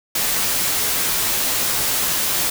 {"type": "noise with comb filter", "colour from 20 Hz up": "white", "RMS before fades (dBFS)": -20, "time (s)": [0.15, 2.5], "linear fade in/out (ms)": 5, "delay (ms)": 13, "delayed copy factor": -0.5, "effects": []}